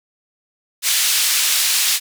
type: band-pass noise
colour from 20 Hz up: pink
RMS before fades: -17 dBFS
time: 0.82-2 s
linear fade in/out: 50 ms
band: 3000 to 15000 Hz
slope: 12 dB/octave
effects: none